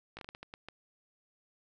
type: slowing click train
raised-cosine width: 0.3 ms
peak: -28 dBFS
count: 9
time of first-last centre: 0.17-0.686 s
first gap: 18 ms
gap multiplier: 1.35
effects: none